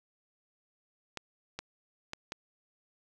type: clicks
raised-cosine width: 0.2 ms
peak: -20 dBFS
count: 4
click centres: 1.173 / 1.59 / 2.134 / 2.321 s
effects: none